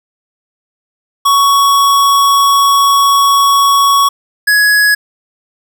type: tone pair in turn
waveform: square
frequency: 1117 / 1677.1 Hz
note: C#6 / G#6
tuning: +13 / +16 cents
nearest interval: perfect fifth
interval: 703 cents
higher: second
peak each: -7 dBFS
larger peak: neither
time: 1.25-4.09 / 4.47-4.95 s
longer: first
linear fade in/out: 10 ms
effects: 8-bit